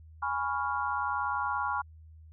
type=chord; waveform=sine; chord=C# dominant seventh; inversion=second; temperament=equal; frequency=830.6 / 987.8 / 1108.7 / 1396.9 Hz; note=G#5 / B5 / C#6 / E#6; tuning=0 / 0 / 0 / 0 cents; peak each=-34 dBFS; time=0.22-1.82 s; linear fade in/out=10 ms; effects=added 79 Hz sine -49 dBFS peak until 2.32 s